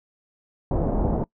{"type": "low-pass noise", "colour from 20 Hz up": "pink", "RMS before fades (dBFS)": -23, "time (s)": [0.71, 1.24], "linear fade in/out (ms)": 2, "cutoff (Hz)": 740, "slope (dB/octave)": 24, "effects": ["noise-tail reverb RT60 0.1 s tail -23 dB re dry"]}